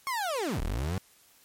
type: linear two-way sweep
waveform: 30% pulse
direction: down then up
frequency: 1108.7 to 30.72 to 98.4 Hz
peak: -26 dBFS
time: 0.07-0.98 s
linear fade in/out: 0 ms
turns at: 0.61 s
effects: white hiss -60 dBFS RMS until 1.44 s + MP3 64 kbps